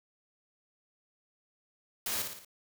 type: noise with echo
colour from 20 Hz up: white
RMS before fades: -34 dBFS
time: 2.06-2.22 s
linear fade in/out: 2 ms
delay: 57 ms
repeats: 4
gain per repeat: -5 dB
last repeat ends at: 2.448 s
effects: none